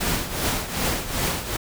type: noise with tremolo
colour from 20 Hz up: pink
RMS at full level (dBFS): -22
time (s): 0-1.57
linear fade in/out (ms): 10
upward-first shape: triangle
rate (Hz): 2.6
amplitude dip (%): 75
effects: none